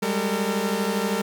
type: tone cluster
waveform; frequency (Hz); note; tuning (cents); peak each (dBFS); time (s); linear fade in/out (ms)
sawtooth; 193.8 / 206.4 / 454.2; G3 / G#3 / A#4; -20 / -10 / -45; -23; 0.02-1.22; 10
effects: none